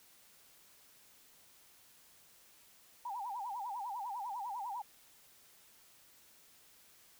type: tone with vibrato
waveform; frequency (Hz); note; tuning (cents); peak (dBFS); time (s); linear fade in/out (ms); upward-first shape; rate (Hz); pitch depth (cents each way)
sine; 880; A5; 0; -38; 3.05-4.82; 5; sine; 10; 210
effects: white hiss -63 dBFS RMS until 7.19 s